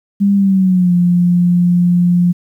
sine tone with pitch glide, 199.9 to 176.05 Hz, G3 to F3, +34 to +14 cents, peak -8 dBFS, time 0.2-2.33 s, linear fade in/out 20 ms, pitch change -220 cents, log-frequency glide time 0.35-0.93 s, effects 8-bit

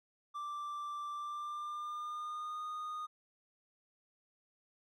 triangle tone with pitch glide, 1174.7 to 1232.4 Hz, D6 to D#6, 0 to -17 cents, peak -37 dBFS, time 0.34-3.07 s, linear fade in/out 20 ms, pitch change +83 cents, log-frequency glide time 1.13-2.65 s, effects none

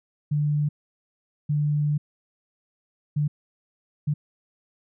sine tone bursts at uneven times, 148 Hz, D3, 14 cents sharp, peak -20 dBFS, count 4, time 0.31-0.69 / 1.49-1.98 / 3.16-3.28 / 4.07-4.14 s, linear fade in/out 10 ms, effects none

